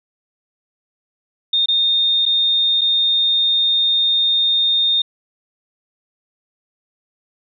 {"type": "tone with dropouts", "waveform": "sine", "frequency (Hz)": 3660, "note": "A#7", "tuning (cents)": -32, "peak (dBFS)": -13, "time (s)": [1.53, 5.02], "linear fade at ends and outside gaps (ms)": 5, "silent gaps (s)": [[1.659, 1.684], [2.255, 2.261], [2.811, 2.815]], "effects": []}